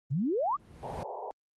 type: exponential sweep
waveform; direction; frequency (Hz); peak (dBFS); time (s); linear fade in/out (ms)
sine; up; 120.8 to 1261; -26; 0.1-0.57; 20
type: noise with exponential growth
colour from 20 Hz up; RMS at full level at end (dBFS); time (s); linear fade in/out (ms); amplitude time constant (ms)
brown; -32; 0.24-1.03; 1; 170
type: band-pass noise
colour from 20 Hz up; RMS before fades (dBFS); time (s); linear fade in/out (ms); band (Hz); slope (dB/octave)
white; -39; 0.83-1.31; 0; 390 to 960; 96
effects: high-pass 80 Hz 12 dB/octave + Opus 24 kbps